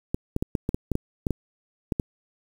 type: clicks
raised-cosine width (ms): 3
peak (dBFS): -11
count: 12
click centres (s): 0.145 / 0.364 / 0.425 / 0.552 / 0.691 / 0.745 / 0.917 / 0.954 / 1.268 / 1.307 / 1.922 / 1.998
effects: 7-bit